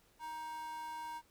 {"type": "tone with high-pass filter", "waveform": "square", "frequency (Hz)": 314, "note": "D#4", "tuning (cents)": 16, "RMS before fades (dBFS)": -44, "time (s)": [0.19, 1.22], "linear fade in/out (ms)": 50, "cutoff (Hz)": 1000, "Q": 5.4, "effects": ["pink hiss -69 dBFS RMS until 1.3 s"]}